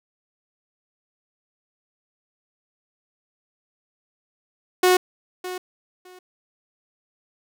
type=tone with echo; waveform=sawtooth; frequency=365.5 Hz; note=F#4; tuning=21 cents flat; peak=-10 dBFS; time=4.83-4.97 s; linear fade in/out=5 ms; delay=610 ms; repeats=2; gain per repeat=-15 dB; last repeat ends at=6.19 s; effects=none